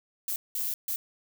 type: noise bursts at uneven times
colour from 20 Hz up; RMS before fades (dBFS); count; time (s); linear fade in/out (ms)
violet; -31; 3; 0.28-0.36 / 0.55-0.74 / 0.88-0.96; 2
effects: none